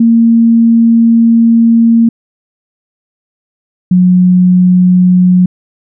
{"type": "tone pair in turn", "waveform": "sine", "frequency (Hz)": [230, 181.39], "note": ["A#3", "F#3"], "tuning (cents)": [-23, -34], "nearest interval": "major third", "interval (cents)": 411, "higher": "first", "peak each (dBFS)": -3, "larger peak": "neither", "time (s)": [[0, 2.09], [3.91, 5.46]], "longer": "first", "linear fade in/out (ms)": 5, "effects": []}